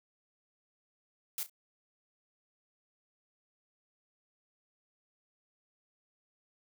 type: noise with echo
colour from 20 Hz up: blue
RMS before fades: -36 dBFS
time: 1.38-1.43 s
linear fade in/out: 0 ms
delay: 33 ms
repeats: 2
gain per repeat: -13 dB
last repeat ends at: 1.496 s
effects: none